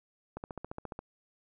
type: click train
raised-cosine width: 1 ms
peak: -25 dBFS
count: 10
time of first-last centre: 0.37-0.991 s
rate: 14.5 Hz
effects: none